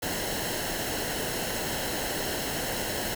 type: noise with comb filter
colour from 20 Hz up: pink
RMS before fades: -31 dBFS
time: 0.02-3.15 s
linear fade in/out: 10 ms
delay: 0.84 ms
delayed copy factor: -0.6
effects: none